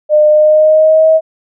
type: tone with pitch glide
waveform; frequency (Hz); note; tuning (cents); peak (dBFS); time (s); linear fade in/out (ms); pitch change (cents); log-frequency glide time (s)
sine; 605 to 637.3; D#5 to D#5; -49 to +41; -4; 0.09-1.21; 50; +90; 0.28-1.09
effects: none